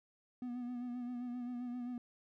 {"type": "tone with vibrato", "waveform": "triangle", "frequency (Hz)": 245, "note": "B3", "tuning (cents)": -14, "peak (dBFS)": -37, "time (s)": [0.42, 1.98], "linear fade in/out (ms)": 2, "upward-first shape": "sine", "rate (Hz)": 7.6, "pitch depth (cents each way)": 36, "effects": []}